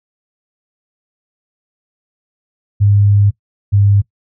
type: tone pair in turn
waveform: sine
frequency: 101.7 / 100.88 Hz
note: G#2 / G#2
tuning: -36 / -50 cents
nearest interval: unison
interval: 14 cents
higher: first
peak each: -7 dBFS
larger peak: neither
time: 2.8-3.31 / 3.72-4.02 s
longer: first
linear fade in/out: 20 ms
effects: noise-tail reverb RT60 0.1 s tail -19 dB re dry